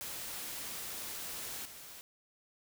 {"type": "noise with level steps", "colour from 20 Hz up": "white", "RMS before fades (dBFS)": [-42, -50], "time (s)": [0.01, 2.01], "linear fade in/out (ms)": 0, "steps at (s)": 1.65, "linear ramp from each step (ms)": 5, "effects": []}